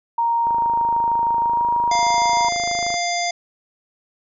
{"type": "tone with pitch glide", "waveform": "sine", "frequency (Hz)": [932.3, 949.1], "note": ["A#5", "A#5"], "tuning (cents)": [0, 31], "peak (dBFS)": -16, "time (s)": [0.18, 2.49], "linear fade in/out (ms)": 5, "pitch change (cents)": 31, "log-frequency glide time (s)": [1.4, 1.69]}
{"type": "click train", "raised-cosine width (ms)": 1, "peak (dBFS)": -19, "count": 66, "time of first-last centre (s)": [0.47, 2.941], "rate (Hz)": 26.3}
{"type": "harmonic tone", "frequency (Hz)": 698.5, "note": "F5", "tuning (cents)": 0, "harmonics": [1, 3, 5, 7, 9, 10], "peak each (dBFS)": [-22, -26, -32, -28, -30, -35], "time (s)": [1.91, 3.31], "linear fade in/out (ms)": 5}
{"effects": []}